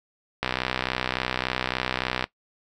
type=click train; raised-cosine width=0.3 ms; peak=-8 dBFS; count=116; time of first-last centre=0.43-2.241 s; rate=63.5 Hz; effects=noise-tail reverb RT60 0.1 s tail -18 dB re dry

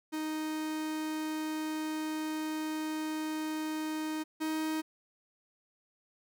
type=tone pair in turn; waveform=45% pulse; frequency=311.1 / 313.8 Hz; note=D#4 / D#4; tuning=0 / +15 cents; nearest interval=unison; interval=15 cents; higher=second; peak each=-33 / -31 dBFS; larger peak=second; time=0.12-4.24 / 4.4-4.82 s; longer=first; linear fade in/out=20 ms; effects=none

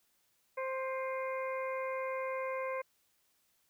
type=harmonic tone with a mistuned harmonic; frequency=525 Hz; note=C5; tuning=6 cents sharp; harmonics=1 / 2 / 3 / 4 / 5; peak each=-36 / -40 / -48 / -44 / -52 dBFS; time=0.57-2.82 s; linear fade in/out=10 ms; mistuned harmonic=5; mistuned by=-120 cents; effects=white hiss -74 dBFS RMS until 3.69 s

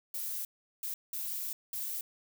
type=noise bursts at uneven times; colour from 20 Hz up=violet; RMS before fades=-37 dBFS; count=4; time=0.14-0.45 / 0.83-0.94 / 1.13-1.53 / 1.73-2.01 s; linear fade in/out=2 ms; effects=none

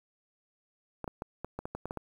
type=clicks; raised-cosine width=1 ms; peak=-22 dBFS; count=10; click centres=1.043 / 1.078 / 1.221 / 1.446 / 1.59 / 1.655 / 1.75 / 1.856 / 1.909 / 1.973 s; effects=9-bit

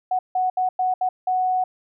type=tone bursts at uneven times; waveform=sine; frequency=740 Hz; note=F#5; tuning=in tune; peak=-18 dBFS; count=6; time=0.11-0.19 / 0.35-0.5 / 0.57-0.69 / 0.79-0.94 / 1.01-1.09 / 1.27-1.64 s; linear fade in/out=5 ms; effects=none

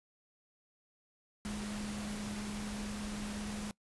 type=tone in noise; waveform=sine; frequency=208.2 Hz; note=G#3; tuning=5 cents sharp; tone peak=-39 dBFS; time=1.45-3.71 s; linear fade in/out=0 ms; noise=pink; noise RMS=-44 dBFS; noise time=1.45-3.71 s; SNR=+2 dB; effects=noise-tail reverb RT60 0.1 s tail -22 dB re dry + resampled to 24000 Hz

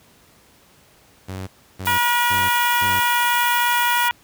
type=tone bursts; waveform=sawtooth; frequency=94.4 Hz; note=F#2; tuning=35 cents sharp; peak=-24 dBFS; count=4; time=1.28-3 s; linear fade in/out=10 ms; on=190 ms; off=320 ms
type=noise; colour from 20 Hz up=blue; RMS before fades=-27 dBFS; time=1.85-4.09 s; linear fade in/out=10 ms
type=harmonic tone; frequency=480.4 Hz; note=B4; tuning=48 cents flat; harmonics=2 / 3 / 4 / 5 / 6 / 7; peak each=-19 / -23 / -25 / -27 / -29 / -30 dBFS; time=1.87-4.11 s; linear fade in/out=0 ms
effects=pink hiss -53 dBFS RMS until 4.23 s + high-pass 60 Hz 12 dB/octave

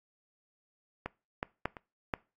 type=clicks; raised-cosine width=0.5 ms; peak=-20 / -17 / -15 / -28 / -15 dBFS; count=5; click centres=1.06 / 1.429 / 1.656 / 1.768 / 2.138 s; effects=noise-tail reverb RT60 0.3 s tail -22 dB re dry + AAC 64 kbps

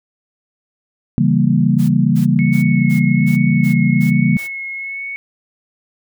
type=chord; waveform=sine; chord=C# diminished seventh; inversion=none; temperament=equal with one note detuned; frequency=138.59 / 165.48 / 196 / 233.1 Hz; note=C#3 / E3 / G3 / Bb3; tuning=0 / +7 / 0 / 0 cents; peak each=-16 dBFS; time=1.18-4.37 s; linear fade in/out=0 ms
type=noise bursts; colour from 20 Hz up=white; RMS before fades=-36 dBFS; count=8; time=1.78-4.48 s; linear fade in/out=20 ms; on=110 ms; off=260 ms
type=tone with vibrato; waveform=sine; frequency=2193 Hz; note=C#7; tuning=19 cents flat; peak=-23 dBFS; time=2.39-5.16 s; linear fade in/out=0 ms; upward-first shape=sine; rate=1.2 Hz; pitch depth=21 cents each way
effects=none

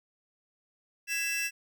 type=tone cluster; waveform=45% pulse; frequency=1660 / 1995 / 2666 / 5640 Hz; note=G#6 / B6 / E7 / F8; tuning=-1 / +17 / +19 / +16 cents; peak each=-37 / -40 / -31 / -39 dBFS; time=1.07-1.51 s; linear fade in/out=50 ms; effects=none

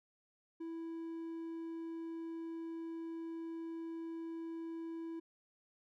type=tone; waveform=triangle; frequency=329.6 Hz; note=E4; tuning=in tune; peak=-39 dBFS; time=0.6-5.2 s; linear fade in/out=10 ms; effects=none

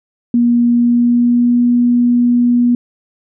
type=tone with pitch glide; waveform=sine; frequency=238.7 to 242 Hz; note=A#3 to B3; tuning=+41 to -35 cents; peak=-8 dBFS; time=0.34-2.75 s; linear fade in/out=2 ms; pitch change=+24 cents; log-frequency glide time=0.72-1.62 s; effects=none

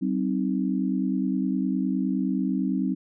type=chord; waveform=sine; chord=C minor; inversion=second; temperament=equal with one note detuned; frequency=191.52 / 261.6 / 311.1 Hz; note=G3 / C4 / Eb4; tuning=-40 / 0 / 0 cents; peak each=-26 / -26 / -30 dBFS; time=0.01-2.95 s; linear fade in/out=20 ms; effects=none

